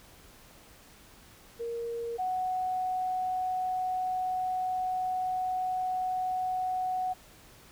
sine tone pair in turn, 466.9 / 740.5 Hz, A#4 / F#5, +3 / +1 cents, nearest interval minor sixth, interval 798 cents, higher second, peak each -32 / -28 dBFS, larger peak second, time 1.59-2.18 / 2.18-7.14 s, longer second, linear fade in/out 20 ms, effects pink hiss -55 dBFS RMS until 7.71 s

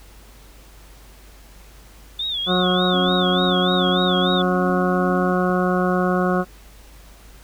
sine tone with vibrato, 3520 Hz, A7, in tune, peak -22 dBFS, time 2.19-4.42 s, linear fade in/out 5 ms, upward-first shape sine, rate 3.4 Hz, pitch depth 130 cents each way
harmonic tone, 181.8 Hz, F#3, 30 cents flat, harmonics 1 / 2 / 3 / 4 / 6 / 7 / 8, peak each -20 / -23 / -25 / -26 / -28 / -28 / -29 dBFS, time 2.46-6.45 s, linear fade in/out 50 ms
sine tone with tremolo, 272.4 Hz, C#4, 30 cents flat, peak -27 dBFS, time 2.93-5.33 s, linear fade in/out 10 ms, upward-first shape sine, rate 2.4 Hz, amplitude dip 35%
click train, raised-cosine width 3 ms, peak -25 dBFS, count 7, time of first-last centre 3.09-5.5 s, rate 2.49 Hz
effects added 50 Hz sine -44 dBFS peak until 7.43 s + pink hiss -49 dBFS RMS until 7.43 s

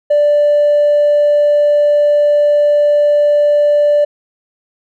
sine tone with hard clipping, 587.3 Hz, D5, in tune, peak -8 dBFS, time 0.1-4.05 s, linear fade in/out 10 ms, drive 1 dB, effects none

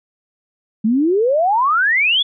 sine exponential sweep, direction up, 207.6 to 3509 Hz, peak -12 dBFS, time 0.84-2.23 s, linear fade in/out 10 ms, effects none

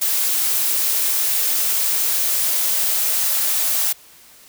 blue noise with high-pass filter sweep, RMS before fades -19 dBFS, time 0.01-3.93 s, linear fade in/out 10 ms, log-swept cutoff 310 to 640 Hz, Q 1.8, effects white hiss -47 dBFS RMS until 4.48 s

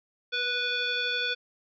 sine tone with frequency modulation, 2464 Hz, D#7, 17 cents flat, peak -26 dBFS, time 0.32-1.35 s, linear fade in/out 20 ms, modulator 988 Hz, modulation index 1.6, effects none

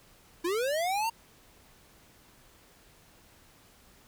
square linear sweep, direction up, 325.8 to 935 Hz, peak -28 dBFS, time 0.44-1.1 s, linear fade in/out 10 ms, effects pink hiss -59 dBFS RMS until 4.07 s

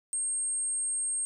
sine tone, 8520 Hz, C9, 30 cents sharp, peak -28 dBFS, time 0.13-1.25 s, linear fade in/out 0 ms, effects 11-bit

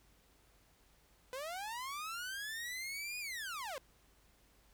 sawtooth linear two-way sweep, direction up then down, 493.9 to 2489 to 493.9 Hz, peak -37 dBFS, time 1.33-3.78 s, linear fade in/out 0 ms, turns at 3.19 s, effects added 50 Hz sine -70 dBFS peak until 4.73 s + pink hiss -69 dBFS RMS until 4.73 s

